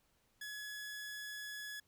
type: tone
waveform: sawtooth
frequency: 1693 Hz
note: G#6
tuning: 33 cents sharp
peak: -40 dBFS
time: 0.41-1.8 s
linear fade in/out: 5 ms
effects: pink hiss -75 dBFS RMS until 1.87 s